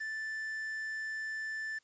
triangle tone with quantisation, 1760 Hz, A6, in tune, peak -34 dBFS, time 0-1.79 s, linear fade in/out 10 ms, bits 9, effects white hiss -72 dBFS RMS until 1.83 s + resampled to 16000 Hz

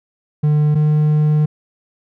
triangle tone pair in turn, 150 / 151.57 Hz, D3 / D#3, +37 / -45 cents, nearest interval unison, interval 18 cents, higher second, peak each -9 dBFS, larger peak neither, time 0.43-0.75 / 0.75-1.46 s, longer second, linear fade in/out 10 ms, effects none

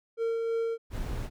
triangle tone with tremolo, 457.4 Hz, A#4, 33 cents flat, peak -24 dBFS, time 0.17-0.78 s, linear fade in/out 50 ms, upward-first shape sine, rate 3.1 Hz, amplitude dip 25%
brown noise, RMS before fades -33 dBFS, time 0.9-1.3 s, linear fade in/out 50 ms
effects none

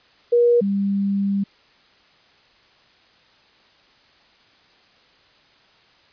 sine tone pair in turn, 477.9 / 198.62 Hz, A#4 / G3, +43 / +23 cents, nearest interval octave + minor third, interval 1520 cents, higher first, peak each -12 / -18 dBFS, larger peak first, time 0.32-0.61 / 0.61-1.44 s, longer second, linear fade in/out 10 ms, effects white hiss -55 dBFS RMS until 6.12 s + resampled to 11025 Hz

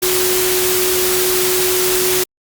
sine tone in noise, 367.2 Hz, F#4, 13 cents flat, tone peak -17 dBFS, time 0.02-2.24 s, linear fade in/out 10 ms, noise white, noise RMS -17 dBFS, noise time 0.02-2.24 s, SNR -3 dB, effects Opus 48 kbps

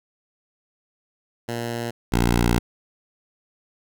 10% pulse tone pair in turn, 117.7 / 58.85 Hz, A#2 / A#1, +17 / +17 cents, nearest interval octave, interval 1200 cents, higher first, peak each -18 / -9 dBFS, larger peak second, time 1.48-1.91 / 2.12-2.59 s, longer second, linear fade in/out 10 ms, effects none

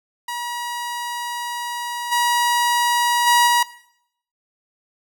sawtooth tone with level steps, 960 Hz, B5, 49 cents flat, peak -21 / -12 / -8 / -10 dBFS, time 0.28-3.63 s, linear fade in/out 5 ms, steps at 2.11 / 3.26 / 3.46 s, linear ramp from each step 20 ms, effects noise-tail reverb RT60 0.7 s tail -18 dB re dry

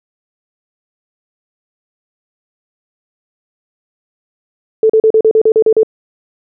sine tone bursts, 440 Hz, A4, in tune, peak -5 dBFS, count 10, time 4.83-5.832 s, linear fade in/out 2 ms, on 66 ms, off 38 ms, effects none

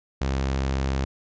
sawtooth tone, 67 Hz, C2, 42 cents sharp, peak -19 dBFS, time 0.21-1.05 s, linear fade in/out 5 ms, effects resampled to 16000 Hz

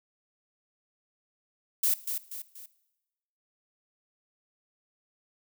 violet noise with echo, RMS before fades -25 dBFS, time 1.83-1.94 s, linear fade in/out 5 ms, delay 240 ms, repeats 3, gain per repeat -7 dB, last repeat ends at 2.66 s, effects noise-tail reverb RT60 1.0 s tail -18 dB re dry

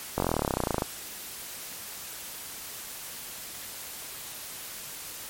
slowing click train, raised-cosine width 1 ms, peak -11 dBFS, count 23, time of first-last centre 0.18-0.821 s, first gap 21 ms, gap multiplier 1.03, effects white hiss -40 dBFS RMS until 5.29 s + MP3 64 kbps

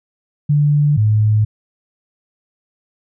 sine tone pair in turn, 146.83 / 107.18 Hz, D3 / A2, 0 / -45 cents, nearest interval perfect fourth, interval 545 cents, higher first, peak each -10 dBFS, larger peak neither, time 0.49-0.97 / 0.97-1.45 s, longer neither, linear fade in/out 10 ms, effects none

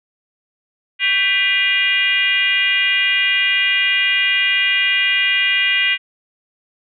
sine tone with frequency modulation, 2409 Hz, D7, 43 cents sharp, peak -13 dBFS, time 0.99-5.98 s, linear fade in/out 50 ms, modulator 427 Hz, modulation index 1.5, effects none

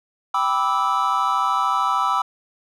triangle chord, E minor seventh, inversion first, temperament equal with one note detuned, 784 / 987.8 / 1174.7 / 1307.9 Hz, G5 / B5 / D6 / E6, 0 / 0 / 0 / -14 cents, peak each -24 / -21 / -22 / -20 dBFS, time 0.34-2.22 s, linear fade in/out 5 ms, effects none

